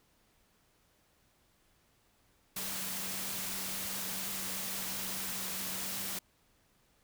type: tone in noise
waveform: sine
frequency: 190 Hz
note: F#3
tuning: 46 cents sharp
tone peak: -49 dBFS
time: 2.56-6.19 s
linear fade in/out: 5 ms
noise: white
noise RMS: -38 dBFS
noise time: 2.56-6.19 s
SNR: -14 dB
effects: pink hiss -70 dBFS RMS until 7.03 s